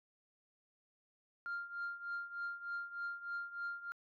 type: tone with tremolo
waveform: sine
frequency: 1396.9 Hz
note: F6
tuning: in tune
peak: -35 dBFS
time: 1.46-3.92 s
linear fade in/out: 0 ms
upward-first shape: triangle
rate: 3.3 Hz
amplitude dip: 85%
effects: tanh soft clip ceiling -35 dBFS